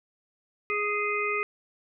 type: harmonic tone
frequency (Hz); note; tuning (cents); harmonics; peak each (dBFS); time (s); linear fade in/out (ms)
415.3; G#4; 0; 1 / 3 / 5 / 6; -31 / -31 / -31 / -31; 0.7-1.43; 0
effects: none